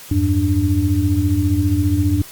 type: tone cluster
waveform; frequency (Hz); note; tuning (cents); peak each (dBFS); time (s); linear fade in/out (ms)
sine; 85.1 / 99.9 / 293.7; F2 / G2 / D4; -44 / +33 / 0; -18; 0.11-2.22; 5
effects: white hiss -38 dBFS RMS until 2.31 s + Opus 48 kbps